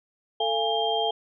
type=tone cluster; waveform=sine; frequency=444.8 / 685 / 827 / 3189 Hz; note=A4 / F5 / G#5 / G7; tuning=+19 / -34 / -8 / +29 cents; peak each=-28 dBFS; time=0.4-1.11 s; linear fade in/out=5 ms; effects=none